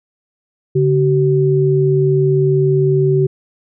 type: tone pair together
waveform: sine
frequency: 142.34 / 380 Hz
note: C#3 / F#4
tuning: +46 / +46 cents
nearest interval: octave + perfect fourth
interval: 1700 cents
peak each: -13 dBFS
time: 0.75-3.27 s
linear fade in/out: 10 ms
effects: none

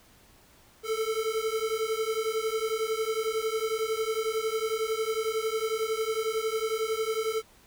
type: beating tone pair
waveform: square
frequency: 436.3 / 447.3 Hz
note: A4 / A4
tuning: -15 / +28 cents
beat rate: 11 Hz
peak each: -31 / -31 dBFS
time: 0.83-7.43 s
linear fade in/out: 50 ms
effects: pink hiss -58 dBFS RMS until 7.66 s

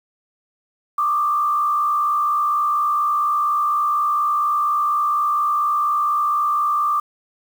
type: tone with frequency modulation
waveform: sine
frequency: 1185 Hz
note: D6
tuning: 15 cents sharp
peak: -16 dBFS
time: 0.98-7 s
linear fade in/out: 5 ms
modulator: 64.2 Hz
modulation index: 0.62
effects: 7-bit

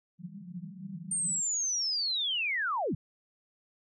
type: band-pass noise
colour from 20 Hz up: pink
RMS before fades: -43 dBFS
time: 0.18-1.42 s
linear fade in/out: 50 ms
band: 160 to 200 Hz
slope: 96 dB/octave
type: linear sweep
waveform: sine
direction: down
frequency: 8870 to 102.6 Hz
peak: -28 dBFS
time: 1.11-2.95 s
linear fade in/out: 5 ms
effects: none

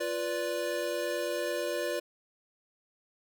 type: chord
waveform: square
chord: B diminished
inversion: second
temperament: equal with one note detuned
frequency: 349.2 / 493.9 / 582.9 Hz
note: F4 / B4 / D5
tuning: 0 / 0 / -13 cents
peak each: -37 / -36 / -34 dBFS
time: 0-2 s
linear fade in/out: 10 ms
effects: none

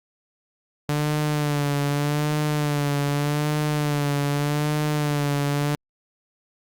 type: tone with vibrato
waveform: sawtooth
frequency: 146.83 Hz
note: D3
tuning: in tune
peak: -17 dBFS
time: 0.89-5.75 s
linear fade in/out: 0 ms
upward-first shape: sine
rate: 0.83 Hz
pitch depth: 46 cents each way
effects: Opus 48 kbps

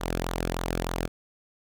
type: tone with flanger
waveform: sawtooth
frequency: 43.2 Hz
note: F1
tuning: 18 cents flat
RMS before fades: -30 dBFS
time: 0-1.08 s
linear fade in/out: 20 ms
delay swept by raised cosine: 0.38 to 1.05 ms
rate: 3.3 Hz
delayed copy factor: -0.65
effects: none

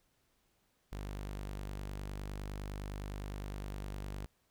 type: tone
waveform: sawtooth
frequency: 49.78 Hz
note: G1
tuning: 27 cents sharp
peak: -36 dBFS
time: 0.92-4.26 s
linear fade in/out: 0 ms
effects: pink hiss -75 dBFS RMS until 4.5 s

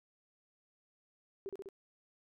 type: tone with echo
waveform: sine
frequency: 391.1 Hz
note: G4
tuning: 4 cents flat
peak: -38 dBFS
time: 1.46-1.49 s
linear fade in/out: 0 ms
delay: 66 ms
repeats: 3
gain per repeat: -2 dB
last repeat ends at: 1.688 s
effects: none

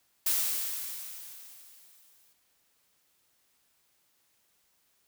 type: noise with exponential decay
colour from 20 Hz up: blue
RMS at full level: -26 dBFS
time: 0.26-2.33 s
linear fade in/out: 5 ms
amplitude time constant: 450 ms
effects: white hiss -71 dBFS RMS until 5.07 s

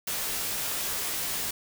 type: noise with comb filter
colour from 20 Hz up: white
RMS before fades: -31 dBFS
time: 0.07-1.51 s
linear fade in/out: 5 ms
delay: 16 ms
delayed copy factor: -0.65
effects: none

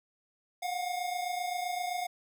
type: tone pair together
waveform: square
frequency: 712.3 / 740 Hz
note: F5 / F#5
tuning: +34 / 0 cents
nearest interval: minor second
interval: 66 cents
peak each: -34 / -38 dBFS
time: 0.62-2.07 s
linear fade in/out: 10 ms
effects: none

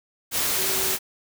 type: tone in noise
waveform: sine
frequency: 381.2 Hz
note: G4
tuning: 48 cents flat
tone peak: -33 dBFS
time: 0.55-0.98 s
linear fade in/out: 50 ms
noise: white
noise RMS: -24 dBFS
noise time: 0.31-0.99 s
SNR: -12 dB
effects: none

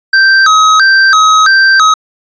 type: tone with vibrato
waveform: square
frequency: 1411 Hz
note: F6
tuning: 17 cents sharp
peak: -4 dBFS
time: 0.13-1.94 s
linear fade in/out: 5 ms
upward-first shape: square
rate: 1.5 Hz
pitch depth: 180 cents each way
effects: resampled to 16000 Hz

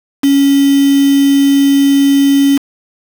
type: tone with quantisation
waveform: sine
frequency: 278.3 Hz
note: C#4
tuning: 7 cents sharp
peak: -6 dBFS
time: 0.23-2.58 s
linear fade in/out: 10 ms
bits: 3
effects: none

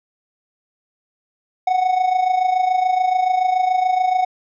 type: tone with amplitude modulation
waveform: triangle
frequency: 740 Hz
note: F#5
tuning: in tune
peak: -10 dBFS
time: 1.67-4.25 s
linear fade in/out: 5 ms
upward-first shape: sine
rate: 27 Hz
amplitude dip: 65%
effects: resampled to 16000 Hz

